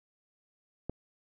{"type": "click", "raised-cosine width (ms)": 2, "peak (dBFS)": -21, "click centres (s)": 0.896, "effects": []}